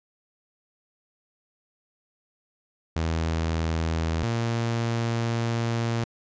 sawtooth tone pair in turn, 81.4 / 116.09 Hz, E2 / A#2, -21 / -7 cents, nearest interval tritone, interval 614 cents, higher second, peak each -20 dBFS, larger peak neither, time 2.96-4.23 / 4.23-6.04 s, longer second, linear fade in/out 0 ms, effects resampled to 16000 Hz

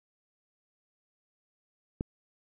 click, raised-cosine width 3 ms, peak -18 dBFS, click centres 2.009 s, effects none

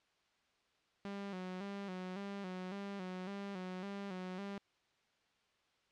sawtooth tone with vibrato, 191.5 Hz, G3, 40 cents flat, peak -38 dBFS, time 1.05-4.58 s, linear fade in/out 0 ms, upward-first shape square, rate 1.8 Hz, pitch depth 71 cents each way, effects white hiss -75 dBFS RMS until 5.91 s + low-pass 4000 Hz 12 dB/octave

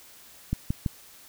clicks, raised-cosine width 5 ms, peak -13 dBFS, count 3, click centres 0.53 / 0.705 / 0.862 s, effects white hiss -51 dBFS RMS until 1.28 s

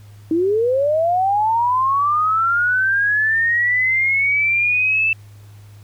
sine linear sweep, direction up, 311.6 to 2657 Hz, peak -14 dBFS, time 0.31-5.13 s, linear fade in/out 2 ms, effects added 103 Hz sine -39 dBFS peak until 5.83 s + pink hiss -53 dBFS RMS until 5.83 s

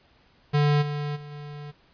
square tone with level steps, 146.83 Hz, D3, in tune, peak -19 / -28 / -39 / -37 dBFS, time 0.53-1.72 s, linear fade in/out 20 ms, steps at 0.81 / 1.15 / 1.31 s, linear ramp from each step 20 ms, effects pink hiss -60 dBFS RMS until 1.93 s + resampled to 11025 Hz

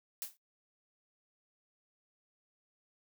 blue noise with exponential decay, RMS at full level -35 dBFS, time 0.22-0.37 s, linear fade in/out 0 ms, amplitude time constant 31 ms, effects noise-tail reverb RT60 0.1 s tail -17 dB re dry

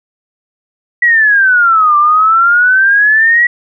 sine exponential two-way sweep, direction down then up, 1950 to 1174.7 to 1942 Hz, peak -5 dBFS, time 1.02-3.47 s, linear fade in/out 5 ms, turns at 1.97 s, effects none

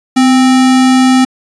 sine tone with sample-and-hold, 256.3 Hz, C4, 36 cents flat, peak -4 dBFS, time 0.16-1.25 s, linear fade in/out 10 ms, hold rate 1050 Hz, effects resampled to 22050 Hz

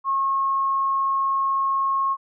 sine tone, 1086 Hz, C#6, 36 cents flat, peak -19 dBFS, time 0.04-2.17 s, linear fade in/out 50 ms, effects none

